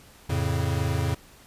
square chord, F augmented, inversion none, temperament equal, 87.31 / 110 / 138.59 Hz, F2 / A2 / C#3, 0 / 0 / 0 cents, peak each -28 / -29 / -29 dBFS, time 0.29-1.15 s, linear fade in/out 10 ms, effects pink hiss -52 dBFS RMS until 1.46 s + resampled to 32000 Hz

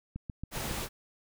click train, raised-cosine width 5 ms, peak -25 dBFS, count 5, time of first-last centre 0.16-0.712 s, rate 7.25 Hz
pink noise, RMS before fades -36 dBFS, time 0.51-0.89 s, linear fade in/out 50 ms
effects none

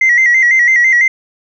sine tone with vibrato, 2000 Hz, B6, 21 cents sharp, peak -5 dBFS, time 0.01-1.08 s, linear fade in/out 5 ms, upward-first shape square, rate 6 Hz, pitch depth 67 cents each way, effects tanh soft clip ceiling -3 dBFS

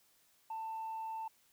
sine tone, 890 Hz, A5, 20 cents sharp, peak -37 dBFS, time 0.5-1.28 s, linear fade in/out 5 ms, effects tanh soft clip ceiling -36 dBFS + white hiss -70 dBFS RMS until 1.52 s

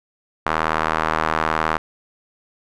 sawtooth tone with band-pass filter, 79.2 Hz, D#2, 31 cents sharp, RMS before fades -21 dBFS, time 0.46-1.78 s, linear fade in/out 5 ms, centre 1200 Hz, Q 1.8, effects none

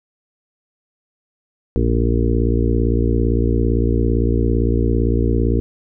harmonic tone, 57.7 Hz, A#1, 17 cents flat, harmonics 1 / 2 / 4 / 5 / 6 / 7 / 8, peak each -17 / -20 / -23 / -24 / -25 / -25 / -26 dBFS, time 1.76-5.6 s, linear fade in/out 0 ms, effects none

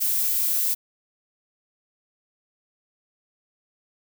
violet noise, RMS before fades -23 dBFS, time 0-0.75 s, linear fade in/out 20 ms, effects none

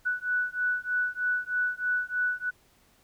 sine beating tone pair, 1480 / 1483.2 Hz, F#6 / F#6, 0 / +4 cents, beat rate 3.2 Hz, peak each -29 dBFS, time 0.05-2.51 s, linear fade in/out 20 ms, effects pink hiss -63 dBFS RMS until 3.03 s

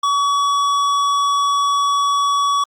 triangle tone with hard clipping, 1133 Hz, C#6, 37 cents sharp, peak -16 dBFS, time 0.03-2.64 s, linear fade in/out 5 ms, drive 15 dB, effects Opus 48 kbps

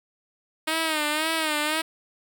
5% pulse tone with vibrato, 311.1 Hz, D#4, in tune, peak -12 dBFS, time 0.67-1.82 s, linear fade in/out 10 ms, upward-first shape sine, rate 1.9 Hz, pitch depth 77 cents each way, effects none

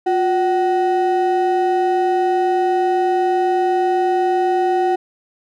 triangle ring-modulated tone, 557 Hz, C#5, 8 cents sharp, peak -9 dBFS, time 0.06-4.96 s, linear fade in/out 10 ms, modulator 200 Hz, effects none

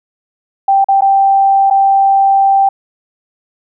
sine tone with dropouts, 784 Hz, G5, in tune, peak -6 dBFS, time 0.68-2.69 s, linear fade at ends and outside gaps 5 ms, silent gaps 0.844-0.885 / 1.009-1.019 / 1.701-1.708 s, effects none

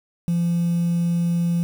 sine tone, 171.4 Hz, F3, 32 cents flat, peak -16 dBFS, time 0.28-1.63 s, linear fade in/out 0 ms, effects tanh soft clip ceiling -16 dBFS + 7-bit

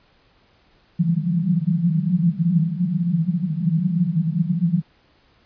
white band-pass noise, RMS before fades -20 dBFS, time 0.99-4.82 s, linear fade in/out 20 ms, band 160 to 180 Hz, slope 96 dB/octave, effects pink hiss -58 dBFS RMS until 5.45 s + resampled to 11025 Hz

